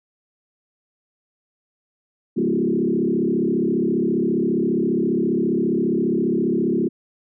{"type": "tone with frequency modulation", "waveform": "sine", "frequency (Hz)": 288.5, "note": "D4", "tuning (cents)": -31, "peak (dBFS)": -17, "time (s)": [2.36, 6.89], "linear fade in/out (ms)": 20, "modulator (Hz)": 34.8, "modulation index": 2.9, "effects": []}